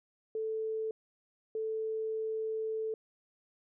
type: tone bursts at uneven times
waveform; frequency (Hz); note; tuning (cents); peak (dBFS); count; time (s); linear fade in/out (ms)
sine; 440; A4; 0; -32; 2; 0.35-0.91 / 1.55-2.94; 2
effects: none